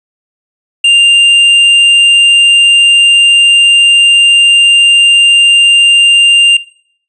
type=tone with tanh clipping; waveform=sine; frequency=2794 Hz; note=F7; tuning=in tune; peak=-4 dBFS; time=0.84-6.57 s; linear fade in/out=5 ms; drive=6 dB; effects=noise-tail reverb RT60 0.6 s tail -19 dB re dry + resampled to 24000 Hz